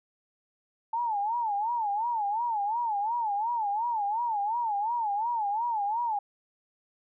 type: tone with vibrato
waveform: sine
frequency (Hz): 879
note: A5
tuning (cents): -2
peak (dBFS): -26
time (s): 0.93-6.19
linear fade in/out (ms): 5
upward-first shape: sine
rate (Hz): 2.8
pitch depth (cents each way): 160
effects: none